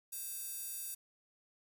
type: tone with high-pass filter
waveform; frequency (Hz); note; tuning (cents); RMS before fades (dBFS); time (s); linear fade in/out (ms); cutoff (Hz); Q
square; 523.3; C5; 0; -43; 0.12-0.95; 10; 10000; 1.3
effects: 10-bit